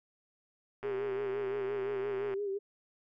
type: tone with vibrato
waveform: sine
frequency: 400 Hz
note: G4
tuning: 35 cents sharp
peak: -32 dBFS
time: 0.83-2.59 s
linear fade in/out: 20 ms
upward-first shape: sine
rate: 5.8 Hz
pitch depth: 58 cents each way
type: click train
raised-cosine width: 0.5 ms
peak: -29 dBFS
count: 182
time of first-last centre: 0.83-2.338 s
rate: 120 Hz
effects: none